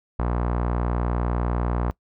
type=tone with low-pass filter; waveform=sawtooth; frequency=60 Hz; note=B1; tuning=49 cents flat; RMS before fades=-24 dBFS; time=0.19-1.91 s; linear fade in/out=0 ms; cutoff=1100 Hz; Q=1.9; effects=noise-tail reverb RT60 0.1 s tail -21 dB re dry